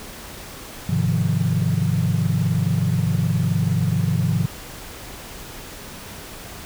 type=chord; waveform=sine; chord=F minor seventh; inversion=first; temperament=equal; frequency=103.83 / 130.81 / 155.56 / 174.61 Hz; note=Ab2 / C3 / Eb3 / F3; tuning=0 / 0 / 0 / 0 cents; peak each=-22 dBFS; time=0.89-4.46 s; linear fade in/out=5 ms; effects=tanh soft clip ceiling -10 dBFS + pink hiss -37 dBFS RMS until 6.65 s

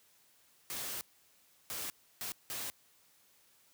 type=noise bursts at uneven times; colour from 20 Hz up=white; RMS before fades=-40 dBFS; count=4; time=0.7-1.01 / 1.7-1.9 / 2.21-2.32 / 2.5-2.7 s; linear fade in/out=0 ms; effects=white hiss -67 dBFS RMS until 3.73 s + high-pass 60 Hz 12 dB/octave

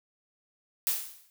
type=noise with exponential decay; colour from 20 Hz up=blue; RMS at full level=-25 dBFS; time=0.87-1.3 s; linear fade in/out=0 ms; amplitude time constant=92 ms; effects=none

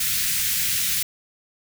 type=band-stop noise; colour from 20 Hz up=white; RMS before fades=-23 dBFS; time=0-1.03 s; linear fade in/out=5 ms; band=180 to 1700 Hz; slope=24 dB/octave; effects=none

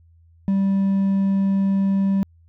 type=tone with hard clipping; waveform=triangle; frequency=195.1 Hz; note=G3; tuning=8 cents flat; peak=-17 dBFS; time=0.48-2.23 s; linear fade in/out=0 ms; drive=5 dB; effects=added 83 Hz sine -50 dBFS peak until 2.48 s

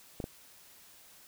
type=clicks; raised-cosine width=2 ms; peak=-23 dBFS; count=2; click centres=0.202 / 0.241 s; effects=white hiss -57 dBFS RMS until 1.27 s

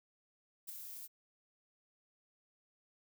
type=noise with ADSR envelope; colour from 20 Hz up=violet; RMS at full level=-43 dBFS; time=0.67-1.08 s; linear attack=20 ms; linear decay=14 ms; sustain=-5 dB; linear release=28 ms; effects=none

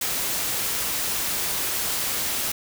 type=noise; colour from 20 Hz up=white; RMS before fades=-26 dBFS; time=0.01-2.52 s; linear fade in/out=5 ms; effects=none

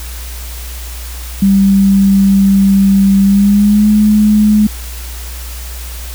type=tone with pitch glide; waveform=sine; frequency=196 to 211.3 Hz; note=G3 to G#3; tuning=0 to +30 cents; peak=-5 dBFS; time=1.42-4.67 s; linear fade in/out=5 ms; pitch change=+130 cents; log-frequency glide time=3.22-3.88 s; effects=added 60 Hz sine -23 dBFS peak until 6.14 s + white hiss -30 dBFS RMS until 6.14 s

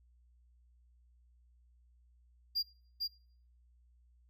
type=tone with echo; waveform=triangle; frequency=4790 Hz; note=D8; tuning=33 cents sharp; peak=-29 dBFS; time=2.55-2.63 s; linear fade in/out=20 ms; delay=450 ms; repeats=1; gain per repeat=-3 dB; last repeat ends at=3.08 s; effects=noise-tail reverb RT60 0.6 s tail -25 dB re dry + added 60 Hz sine -63 dBFS peak until 4.29 s

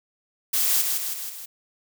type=noise with echo; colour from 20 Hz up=blue; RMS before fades=-22 dBFS; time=0.53-0.82 s; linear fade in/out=10 ms; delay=160 ms; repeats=4; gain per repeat=-4 dB; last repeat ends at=1.46 s; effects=none

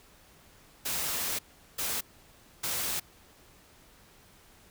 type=noise bursts at uneven times; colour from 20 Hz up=white; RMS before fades=-32 dBFS; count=3; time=0.85-1.39 / 1.78-2.01 / 2.63-3 s; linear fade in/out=10 ms; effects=pink hiss -58 dBFS RMS until 4.7 s

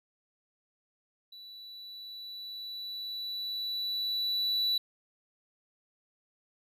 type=tone with level ramp; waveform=triangle; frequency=3951 Hz; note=B7; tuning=in tune; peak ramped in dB=-45 to -24 dBFS; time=1.32-4.78 s; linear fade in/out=5 ms; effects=none

